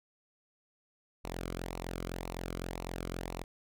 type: tone with flanger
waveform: sawtooth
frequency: 43.89 Hz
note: F1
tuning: 9 cents sharp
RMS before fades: -40 dBFS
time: 1.24-3.44 s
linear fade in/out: 10 ms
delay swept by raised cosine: 0.6 to 1.15 ms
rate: 1.9 Hz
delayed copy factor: -0.65
effects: none